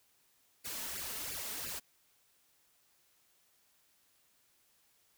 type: noise with flanger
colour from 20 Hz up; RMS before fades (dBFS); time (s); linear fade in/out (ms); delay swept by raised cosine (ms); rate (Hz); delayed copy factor
white; -41; 0.64-1.8; 20; 0.41 to 4.71; 2.9; +0.85
effects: white hiss -71 dBFS RMS until 5.17 s